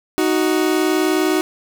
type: tone pair together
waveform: 40% pulse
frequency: 311.1 / 370.8 Hz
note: D#4 / F#4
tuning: 0 / +4 cents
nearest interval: minor third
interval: 304 cents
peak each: -17 dBFS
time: 0.18-1.41 s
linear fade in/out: 0 ms
effects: none